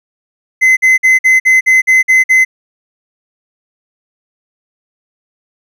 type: tone bursts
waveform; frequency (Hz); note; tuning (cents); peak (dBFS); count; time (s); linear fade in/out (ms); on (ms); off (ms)
triangle; 2048; C7; -38; -3; 9; 0.61-2.45; 20; 160; 50
effects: none